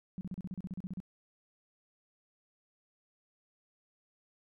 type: tone bursts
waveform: sine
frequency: 185 Hz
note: F#3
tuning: in tune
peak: -36 dBFS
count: 13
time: 0.18-1.002 s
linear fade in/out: 0 ms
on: 30 ms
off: 36 ms
effects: none